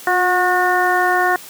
harmonic tone with a mistuned harmonic, 363.3 Hz, F#4, 32 cents flat, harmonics 1 / 2 / 3 / 4 / 5, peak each -21 / -17 / -21 / -20 / -20 dBFS, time 0.07-1.36 s, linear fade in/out 2 ms, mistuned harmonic 1, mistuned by -29 cents, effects white hiss -37 dBFS RMS until 1.49 s + high-pass 100 Hz 12 dB/octave

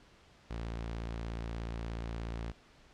sawtooth tone, 56.8 Hz, A#1, 44 cents flat, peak -33 dBFS, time 0.5-2.52 s, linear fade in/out 10 ms, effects pink hiss -61 dBFS RMS until 2.93 s + low-pass 5000 Hz 12 dB/octave

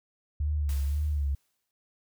sine tone with vibrato, 72.4 Hz, D2, 24 cents flat, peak -25 dBFS, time 0.4-1.35 s, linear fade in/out 5 ms, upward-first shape sine, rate 1.9 Hz, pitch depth 73 cents each way
white noise with exponential decay, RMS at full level -44 dBFS, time 0.69-1.71 s, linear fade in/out 1 ms, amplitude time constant 220 ms
effects none

